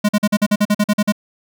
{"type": "tone bursts", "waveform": "square", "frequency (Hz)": 208, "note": "G#3", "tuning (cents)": 3, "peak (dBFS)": -12, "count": 12, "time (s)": [0.04, 1.123], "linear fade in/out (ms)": 10, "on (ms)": 49, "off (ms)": 45, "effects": []}